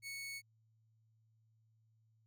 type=tone; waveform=sawtooth; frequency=2214 Hz; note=C#7; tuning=3 cents flat; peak=-40 dBFS; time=0.02-0.42 s; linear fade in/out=50 ms; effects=added 111 Hz sine -70 dBFS peak until 2.26 s